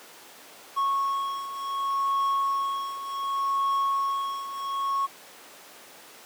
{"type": "beating tone pair", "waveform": "triangle", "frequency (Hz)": [1100, 1100.67], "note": ["C#6", "C#6"], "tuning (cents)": [-14, -13], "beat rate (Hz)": 0.67, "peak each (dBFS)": [-29, -24], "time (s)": [0.76, 5.07], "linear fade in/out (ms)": 20, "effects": ["pink hiss -47 dBFS RMS until 6.25 s", "high-pass 400 Hz 12 dB/octave"]}